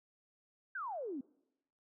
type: exponential sweep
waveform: sine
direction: down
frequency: 1631 to 245.8 Hz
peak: -38 dBFS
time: 0.75-1.21 s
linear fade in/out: 5 ms
effects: noise-tail reverb RT60 0.9 s tail -25 dB re dry